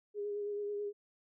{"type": "tone with vibrato", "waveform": "sine", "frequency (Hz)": 411.1, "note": "G#4", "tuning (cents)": -18, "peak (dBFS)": -35, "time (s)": [0.14, 0.93], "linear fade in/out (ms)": 50, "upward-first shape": "sine", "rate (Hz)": 9.2, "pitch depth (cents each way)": 21, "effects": []}